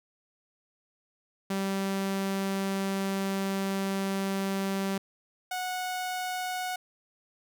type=tone pair in turn; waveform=sawtooth; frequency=194.6 / 734.7 Hz; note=G3 / F#5; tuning=-12 / -12 cents; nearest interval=octave + major seventh; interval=2300 cents; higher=second; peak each=-24 / -27 dBFS; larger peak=first; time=1.5-4.98 / 5.51-6.76 s; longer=first; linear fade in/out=5 ms; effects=none